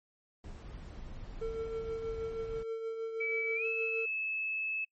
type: noise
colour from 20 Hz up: brown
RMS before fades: -45 dBFS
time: 0.44-2.63 s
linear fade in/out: 2 ms
type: tone with tremolo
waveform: triangle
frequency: 450.5 Hz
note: A4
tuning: 41 cents sharp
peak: -30 dBFS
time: 1.41-4.06 s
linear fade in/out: 10 ms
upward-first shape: triangle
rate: 6.3 Hz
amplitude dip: 50%
type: tone with pitch glide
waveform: sine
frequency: 2292 to 2603 Hz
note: D7 to E7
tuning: -43 to -22 cents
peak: -32 dBFS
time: 3.2-4.85 s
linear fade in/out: 10 ms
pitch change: +221 cents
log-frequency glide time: 3.55-3.66 s
effects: noise-tail reverb RT60 0.1 s tail -24 dB re dry + MP3 32 kbps